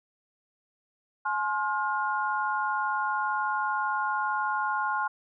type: tone cluster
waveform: sine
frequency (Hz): 847 / 1060 / 1422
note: G#5 / C6 / F6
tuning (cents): +34 / +22 / +31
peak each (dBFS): -30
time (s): 1.25-5.08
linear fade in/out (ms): 10
effects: none